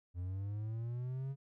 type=linear sweep; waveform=triangle; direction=up; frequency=86.7 to 138.59 Hz; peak=-35 dBFS; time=0.14-1.36 s; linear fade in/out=50 ms; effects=none